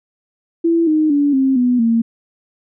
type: tone with pitch steps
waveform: sine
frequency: 333.9 / 309.7 / 287.3 / 266.6 / 247.3 / 229.4 Hz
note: E4 / D#4 / D4 / C4 / B3 / A#3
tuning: +22 / -8 / -38 / +33 / +3 / -28 cents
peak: -11 dBFS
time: 0.64-2.02 s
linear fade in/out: 10 ms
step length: 230 ms
effects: none